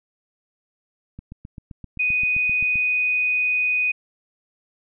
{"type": "click train", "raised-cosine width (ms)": 5, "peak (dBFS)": -24, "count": 13, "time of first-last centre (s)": [1.19, 2.757], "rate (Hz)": 7.66}
{"type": "tone", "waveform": "sine", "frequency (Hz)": 2489, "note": "D#7", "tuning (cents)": 0, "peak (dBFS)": -18, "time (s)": [1.99, 3.92], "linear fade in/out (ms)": 10}
{"effects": []}